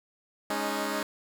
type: chord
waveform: 10% pulse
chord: Ab suspended fourth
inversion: none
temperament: equal with one note detuned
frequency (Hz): 207.7 / 277.2 / 308.3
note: Ab3 / Db4 / Eb4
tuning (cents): 0 / 0 / -16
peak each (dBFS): -25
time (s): 0.5-1.03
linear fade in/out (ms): 2
effects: none